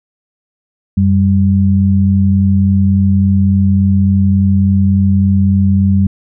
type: tone pair together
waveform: sine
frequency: 92.5 / 196 Hz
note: F#2 / G3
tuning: 0 / 0 cents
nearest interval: octave + minor second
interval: 1300 cents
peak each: -10 dBFS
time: 0.97-6.07 s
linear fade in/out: 5 ms
effects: none